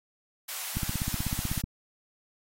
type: high-pass noise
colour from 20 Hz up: white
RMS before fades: -36 dBFS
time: 0.48-1.62 s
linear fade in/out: 10 ms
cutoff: 630 Hz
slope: 24 dB/octave
type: click train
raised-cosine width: 5 ms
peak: -18 dBFS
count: 15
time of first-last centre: 0.77-1.64 s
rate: 16.1 Hz
effects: AAC 48 kbps